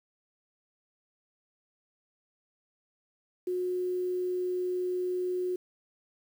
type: tone with quantisation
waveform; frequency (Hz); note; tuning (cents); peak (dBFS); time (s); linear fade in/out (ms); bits
sine; 362.9; F#4; -34; -28; 3.47-5.56; 5; 9
effects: none